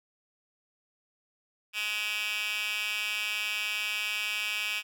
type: tone with high-pass filter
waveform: 10% pulse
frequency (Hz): 210.4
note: G#3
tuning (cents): +23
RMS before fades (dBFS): -32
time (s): 1.73-4.83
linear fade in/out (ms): 50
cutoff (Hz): 2400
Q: 8.4
effects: none